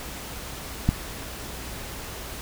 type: click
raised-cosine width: 5 ms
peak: -6 dBFS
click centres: 0.89 s
effects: added 60 Hz sine -41 dBFS peak until 2.41 s + pink hiss -37 dBFS RMS until 2.41 s